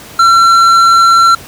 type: tone with tanh clipping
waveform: sine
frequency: 1356 Hz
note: E6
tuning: 49 cents sharp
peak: -5 dBFS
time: 0.19-1.35 s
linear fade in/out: 5 ms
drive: 10 dB
effects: pink hiss -32 dBFS RMS until 1.47 s + high-pass 60 Hz 12 dB/octave